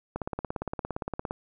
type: click train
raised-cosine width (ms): 1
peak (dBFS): -17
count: 21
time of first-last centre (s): 0.16-1.309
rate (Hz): 17.4
effects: none